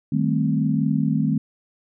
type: chord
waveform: sine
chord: A half-diminished seventh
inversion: second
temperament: equal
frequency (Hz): 155.56 / 196 / 220 / 261.6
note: Eb3 / G3 / A3 / C4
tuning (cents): 0 / 0 / 0 / 0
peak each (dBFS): -22 / -26 / -23 / -24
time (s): 0.12-1.38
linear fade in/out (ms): 5
effects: none